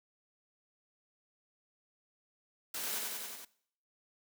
white noise with echo, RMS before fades -39 dBFS, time 2.74-2.99 s, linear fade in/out 5 ms, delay 92 ms, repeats 5, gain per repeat -2 dB, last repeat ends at 3.45 s, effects noise-tail reverb RT60 0.6 s tail -20 dB re dry + high-pass 200 Hz 12 dB/octave

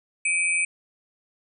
sine tone cluster, 2331 / 2504 / 8100 Hz, D7 / D#7 / B8, -14 / +10 / +43 cents, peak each -25 dBFS, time 0.25-0.65 s, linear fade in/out 5 ms, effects none

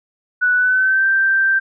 sine tone with pitch glide, 1480 to 1568 Hz, F#6 to G6, 0 to 0 cents, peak -12 dBFS, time 0.41-1.6 s, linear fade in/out 20 ms, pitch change +100 cents, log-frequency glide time 0.55-1.06 s, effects none

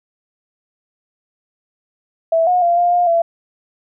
sine tone with pitch steps, 657 / 722 / 690 / 702 / 707 / 674 Hz, E5 / F#5 / F5 / F5 / F5 / E5, -6 / -43 / -21 / +9 / +21 / +38 cents, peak -11 dBFS, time 2.32-3.22 s, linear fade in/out 5 ms, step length 150 ms, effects none

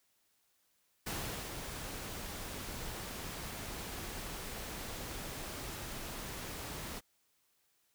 pink noise with ADSR envelope, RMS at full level -38 dBFS, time 1.06-7.01 s, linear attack 10 ms, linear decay 440 ms, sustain -5 dB, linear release 32 ms, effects white hiss -75 dBFS RMS until 7.94 s

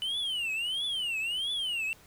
triangle tone with vibrato, 2974 Hz, F#7, 8 cents sharp, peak -28 dBFS, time 0.02-1.93 s, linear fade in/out 0 ms, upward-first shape triangle, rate 1.5 Hz, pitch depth 280 cents each way, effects pink hiss -57 dBFS RMS until 2.06 s

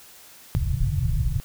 white low-pass noise, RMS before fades -23 dBFS, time 0.55-1.4 s, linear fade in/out 0 ms, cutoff 150 Hz, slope 96 dB/octave, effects white hiss -48 dBFS RMS until 1.44 s

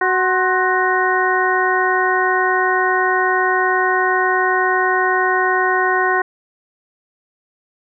harmonic tone with a mistuned harmonic, 371.9 Hz, F#4, 9 cents sharp, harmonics 1 / 2 / 3 / 4 / 5, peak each -20 / -20 / -20 / -20 / -20 dBFS, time 0.01-6.22 s, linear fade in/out 5 ms, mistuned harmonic 3, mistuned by -79 cents, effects none

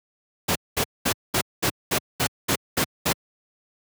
pink noise bursts, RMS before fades -21 dBFS, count 10, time 0.48-3.13 s, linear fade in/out 10 ms, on 76 ms, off 210 ms, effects high-pass 100 Hz 12 dB/octave

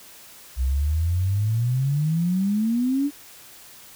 sine exponential sweep, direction up, 61.74 to 293.7 Hz, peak -19 dBFS, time 0.56-3.11 s, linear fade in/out 50 ms, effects white hiss -46 dBFS RMS until 3.95 s

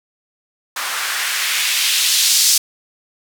blue noise with band-pass filter sweep, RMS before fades -17 dBFS, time 0.76-2.58 s, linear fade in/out 5 ms, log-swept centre 1100 to 5400 Hz, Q 1.3, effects none

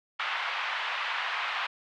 pink band-pass noise, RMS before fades -32 dBFS, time 0.19-1.67 s, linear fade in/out 10 ms, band 920 to 3200 Hz, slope 24 dB/octave, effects none

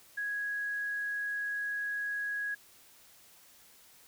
sine tone, 1661.2 Hz, G#6, in tune, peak -32 dBFS, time 0.17-2.55 s, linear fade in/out 10 ms, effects white hiss -59 dBFS RMS until 4.07 s

